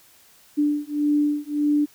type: beating tone pair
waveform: sine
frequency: 293.7 / 295.4 Hz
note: D4 / D4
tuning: 0 / +10 cents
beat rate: 1.7 Hz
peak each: -22 dBFS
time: 0.57-1.86 s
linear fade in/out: 20 ms
effects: white hiss -54 dBFS RMS until 1.94 s